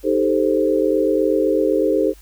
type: chord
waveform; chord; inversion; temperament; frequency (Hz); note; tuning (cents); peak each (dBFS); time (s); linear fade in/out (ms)
sine; A half-diminished seventh; second; equal; 311.1 / 392 / 440 / 523.3; Eb4 / G4 / A4 / C5; 0 / 0 / 0 / 0; -20; 0.03-2.14; 50
effects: added 50 Hz sine -43 dBFS peak until 2.21 s + white hiss -51 dBFS RMS until 2.21 s